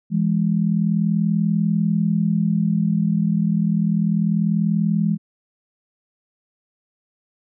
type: tone pair together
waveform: sine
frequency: 167.42 / 207.7 Hz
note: E3 / G#3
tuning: +27 / 0 cents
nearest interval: major third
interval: 373 cents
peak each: -19 dBFS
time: 0.1-5.18 s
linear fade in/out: 50 ms
effects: none